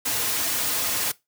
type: noise with comb filter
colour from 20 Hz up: white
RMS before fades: -25 dBFS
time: 0.05-1.12 s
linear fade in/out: 10 ms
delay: 5.2 ms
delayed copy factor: -0.55
effects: noise-tail reverb RT60 0.2 s tail -20 dB re dry + high-pass 100 Hz 12 dB/octave